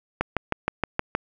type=click train; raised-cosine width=0.5 ms; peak=-7 dBFS; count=7; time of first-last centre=0.21-1.15 s; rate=6.38 Hz; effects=none